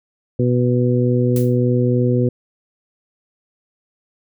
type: harmonic tone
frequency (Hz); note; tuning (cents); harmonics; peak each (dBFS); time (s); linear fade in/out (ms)
123.4; B2; -1; 1 / 2 / 3 / 4; -16 / -19 / -21 / -22; 0.39-2.29; 5
type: noise with exponential decay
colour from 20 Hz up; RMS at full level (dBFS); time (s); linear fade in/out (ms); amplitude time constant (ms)
blue; -27; 1.36-1.57; 2; 45
effects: none